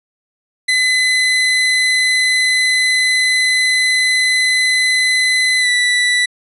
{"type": "tone with pitch glide", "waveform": "30% pulse", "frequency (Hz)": [2019, 1971.7], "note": ["B6", "B6"], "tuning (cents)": [38, -3], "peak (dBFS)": -9, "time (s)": [0.68, 6.26], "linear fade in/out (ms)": 10, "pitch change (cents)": -41, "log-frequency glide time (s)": [5.59, 5.68], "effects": ["resampled to 24000 Hz"]}